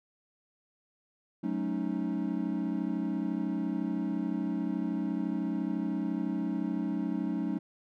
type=chord; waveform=triangle; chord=D# half-diminished seventh; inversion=first; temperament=equal with one note detuned; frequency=185 / 216.8 / 277.2 / 311.1 Hz; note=F#3 / A3 / C#4 / D#4; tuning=0 / -25 / 0 / 0 cents; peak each=-33 dBFS; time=1.43-7.59 s; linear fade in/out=10 ms; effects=none